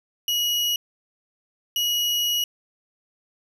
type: tone bursts at uneven times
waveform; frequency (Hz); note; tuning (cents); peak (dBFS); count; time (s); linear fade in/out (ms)
35% pulse; 2907; F#7; -31; -19; 2; 0.28-0.76 / 1.76-2.44; 2
effects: none